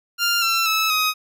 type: tone with pitch steps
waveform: 15% pulse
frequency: 1396.9 / 1349.3 / 1303.4 / 1259 Hz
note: F6 / E6 / E6 / D#6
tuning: 0 / +40 / -20 / +20 cents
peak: -11 dBFS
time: 0.18-1.14 s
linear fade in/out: 50 ms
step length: 240 ms
effects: none